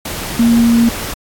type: tone in noise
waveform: sine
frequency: 233.1 Hz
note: A#3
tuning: in tune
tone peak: -7 dBFS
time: 0.39-0.89 s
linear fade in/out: 5 ms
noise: pink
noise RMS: -23 dBFS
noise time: 0.05-1.14 s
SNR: +13 dB
effects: AAC 64 kbps